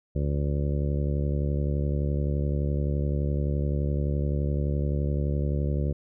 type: harmonic tone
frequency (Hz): 71.7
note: D2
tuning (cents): -41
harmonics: 1 / 2 / 3 / 4 / 5 / 6 / 7 / 8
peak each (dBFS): -26 / -28 / -35 / -39 / -37 / -42 / -39 / -41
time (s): 0.15-5.93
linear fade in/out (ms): 10
effects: none